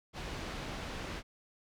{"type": "low-pass noise", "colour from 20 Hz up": "pink", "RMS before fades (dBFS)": -41, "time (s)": [0.13, 1.23], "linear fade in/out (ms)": 50, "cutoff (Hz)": 4400, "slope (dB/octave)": 12, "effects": []}